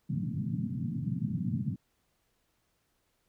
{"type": "band-pass noise", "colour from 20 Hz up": "pink", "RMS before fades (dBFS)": -33, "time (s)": [0.09, 1.76], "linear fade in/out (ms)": 10, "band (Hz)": [110, 240], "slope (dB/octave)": 48, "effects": ["pink hiss -75 dBFS RMS until 3.28 s"]}